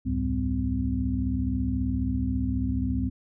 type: tone cluster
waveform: sine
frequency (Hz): 67.4 / 82.1 / 105.9 / 195.4 / 256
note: C#2 / E2 / G#2 / G3 / C4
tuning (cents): -48 / -6 / +34 / -5 / -38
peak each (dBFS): -29 / -36 / -31 / -33 / -28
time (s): 0.05-3.1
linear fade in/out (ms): 20
effects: none